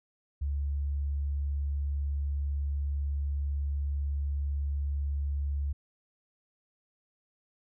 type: tone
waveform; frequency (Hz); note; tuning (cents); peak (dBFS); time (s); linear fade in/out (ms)
sine; 71; C#2; +42; -28; 0.41-5.73; 10
effects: none